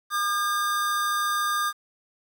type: tone pair together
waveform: square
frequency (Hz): 1209 / 1613.8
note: D6 / G6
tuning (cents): +50 / +50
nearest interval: perfect fourth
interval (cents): 500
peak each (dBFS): -25 / -30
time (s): 0.1-1.73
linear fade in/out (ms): 50
effects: 9-bit